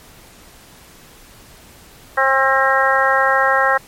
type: harmonic tone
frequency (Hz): 267.7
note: C4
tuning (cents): +40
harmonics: 2 / 3 / 4 / 5 / 6 / 7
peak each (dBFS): -19 / -19 / -19 / -19 / -19 / -19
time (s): 2.17-3.78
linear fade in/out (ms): 10
effects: pink hiss -44 dBFS RMS until 3.87 s + MP3 64 kbps